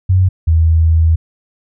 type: tone pair in turn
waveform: sine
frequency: 92.8 / 81.13 Hz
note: F#2 / E2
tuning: +6 / -27 cents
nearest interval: major second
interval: 233 cents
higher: first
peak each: -7 dBFS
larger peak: neither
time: 0.09-0.29 / 0.47-1.16 s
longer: second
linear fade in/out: 10 ms
effects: none